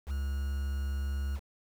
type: tone with quantisation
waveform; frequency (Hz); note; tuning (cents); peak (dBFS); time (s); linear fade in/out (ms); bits
triangle; 69.3; C#2; 0; -28; 0.06-1.4; 50; 8
effects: none